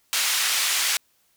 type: band-pass noise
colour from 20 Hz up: pink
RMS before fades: -23 dBFS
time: 0.13-0.97 s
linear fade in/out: 0 ms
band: 2000 to 12000 Hz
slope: 12 dB/octave
effects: white hiss -65 dBFS RMS until 1.36 s